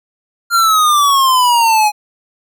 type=exponential sweep; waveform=square; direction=down; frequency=1400 to 829 Hz; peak=-9 dBFS; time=0.5-1.92 s; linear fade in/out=50 ms; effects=none